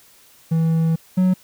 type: tone pair in turn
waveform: triangle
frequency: 162.8 / 184.7 Hz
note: E3 / F#3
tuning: -21 / -3 cents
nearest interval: major second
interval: 218 cents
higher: second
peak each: -13 / -11 dBFS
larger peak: second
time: 0.51-0.96 / 1.17-1.34 s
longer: first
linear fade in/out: 10 ms
effects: white hiss -51 dBFS RMS until 1.43 s